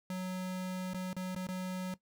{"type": "tone with dropouts", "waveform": "square", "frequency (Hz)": 184.7, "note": "F#3", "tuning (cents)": -3, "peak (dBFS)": -36, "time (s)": [0.1, 1.94], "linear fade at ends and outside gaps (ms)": 2, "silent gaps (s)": [[0.935, 0.944], [1.131, 1.165], [1.349, 1.361], [1.469, 1.487]], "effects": ["noise-tail reverb RT60 0.1 s tail -17 dB re dry"]}